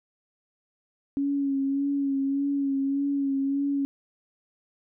sine tone with vibrato, 277.2 Hz, C#4, in tune, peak -23 dBFS, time 1.17-3.85 s, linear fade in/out 0 ms, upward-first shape sine, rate 1.7 Hz, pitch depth 31 cents each way, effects none

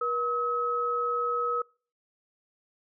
sine tone pair together, 480 / 1281.4 Hz, B4 / E6, -49 / -49 cents, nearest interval octave + perfect fourth, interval 1700 cents, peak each -31 / -27 dBFS, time 0.01-1.62 s, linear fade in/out 5 ms, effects noise-tail reverb RT60 0.4 s tail -26 dB re dry

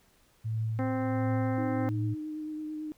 sine tone with tremolo, 111 Hz, A2, 16 cents sharp, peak -27 dBFS, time 0.44-2.15 s, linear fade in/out 20 ms, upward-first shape triangle, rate 1.4 Hz, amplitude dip 60%
harmonic tone, 260.8 Hz, C4, 5 cents flat, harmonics 1 / 2 / 3 / 4 / 5 / 6 / 7 / 8, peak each -30 / -35 / -38 / -45 / -45 / -48 / -48 / -50 dBFS, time 0.79-1.89 s, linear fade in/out 0 ms
sine tone with vibrato, 307.5 Hz, D#4, 20 cents flat, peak -34 dBFS, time 1.58-2.92 s, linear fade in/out 0 ms, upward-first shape sine, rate 9 Hz, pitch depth 15 cents each way
effects pink hiss -65 dBFS RMS until 2.97 s

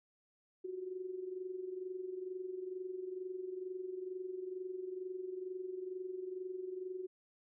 sine tone with amplitude modulation, 370 Hz, F#4, in tune, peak -37 dBFS, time 0.64-7.07 s, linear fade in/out 10 ms, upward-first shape sine, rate 22.2 Hz, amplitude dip 65%, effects none

